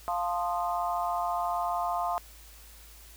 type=chord; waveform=sine; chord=F dominant seventh; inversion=none; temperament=equal with one note detuned; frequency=698.5 / 880 / 1046.5 / 1232.3 Hz; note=F5 / A5 / C6 / Eb6; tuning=0 / 0 / 0 / -17 cents; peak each=-30 / -35 / -33 / -36 dBFS; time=0.08-2.18 s; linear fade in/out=0 ms; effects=added 54 Hz sine -51 dBFS peak until 3.16 s + white hiss -53 dBFS RMS until 3.16 s